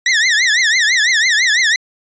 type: tone with vibrato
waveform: sawtooth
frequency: 1879 Hz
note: A#6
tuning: 13 cents sharp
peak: -7 dBFS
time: 0.06-1.76 s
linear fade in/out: 2 ms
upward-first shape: triangle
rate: 6 Hz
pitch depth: 220 cents each way
effects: resampled to 16000 Hz